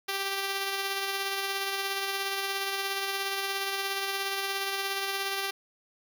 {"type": "tone with tremolo", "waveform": "5% pulse", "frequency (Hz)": 392, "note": "G4", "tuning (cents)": 0, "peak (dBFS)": -17, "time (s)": [0.08, 5.51], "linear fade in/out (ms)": 10, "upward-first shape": "sine", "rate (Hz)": 17, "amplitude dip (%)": 30, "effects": []}